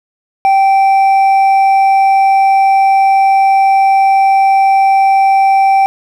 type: tone with hard clipping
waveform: sine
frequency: 779 Hz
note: G5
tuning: 11 cents flat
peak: -7 dBFS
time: 0.45-5.86 s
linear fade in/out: 0 ms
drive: 4 dB
effects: none